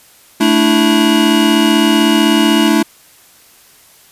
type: chord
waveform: square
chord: A suspended fourth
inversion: none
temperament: equal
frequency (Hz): 220 / 293.7 / 329.6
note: A3 / D4 / E4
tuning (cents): 0 / 0 / 0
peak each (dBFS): -14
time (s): 0.4-2.83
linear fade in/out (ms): 10
type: tone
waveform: triangle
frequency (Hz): 2887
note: F#7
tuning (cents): -43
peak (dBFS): -17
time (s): 0.43-2.68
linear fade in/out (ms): 0
effects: white hiss -45 dBFS RMS until 4.11 s + resampled to 32000 Hz